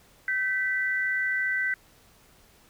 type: tone pair together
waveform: sine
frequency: 1540.9 / 1975.5 Hz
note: G6 / B6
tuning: -30 / 0 cents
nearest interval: major third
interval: 430 cents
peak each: -27 dBFS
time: 0.28-1.74 s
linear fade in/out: 2 ms
effects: pink hiss -58 dBFS RMS until 2.69 s